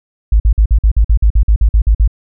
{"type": "tone bursts", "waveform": "sine", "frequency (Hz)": 53.1, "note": "G#1", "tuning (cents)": 39, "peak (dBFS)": -5, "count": 14, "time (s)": [0.32, 2.077], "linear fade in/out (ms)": 5, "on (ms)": 80, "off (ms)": 49, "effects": []}